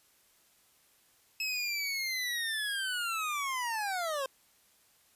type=linear sweep; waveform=25% pulse; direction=down; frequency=2593 to 520 Hz; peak=-28 dBFS; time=1.4-4.26 s; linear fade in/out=2 ms; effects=white hiss -66 dBFS RMS until 5.15 s + resampled to 32000 Hz